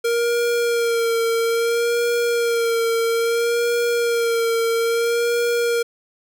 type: tone with vibrato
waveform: square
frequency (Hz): 466.2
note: A#4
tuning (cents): 0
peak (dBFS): -18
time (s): 0.04-5.83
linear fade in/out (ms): 10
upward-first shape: sine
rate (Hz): 0.6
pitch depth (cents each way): 29
effects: none